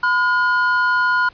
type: tone pair together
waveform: triangle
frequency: 1008 / 1431.4 Hz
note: B5 / F6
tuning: +35 / +42 cents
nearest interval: tritone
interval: 607 cents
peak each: -17 / -14 dBFS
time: 0.03-1.29 s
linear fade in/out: 5 ms
effects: pink hiss -49 dBFS RMS until 1.33 s + resampled to 11025 Hz